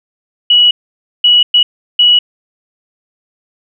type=tone bursts at uneven times; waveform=sine; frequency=2929 Hz; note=F#7; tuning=18 cents flat; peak=-4 dBFS; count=4; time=0.5-0.71 / 1.24-1.43 / 1.54-1.63 / 1.99-2.19 s; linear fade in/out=5 ms; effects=none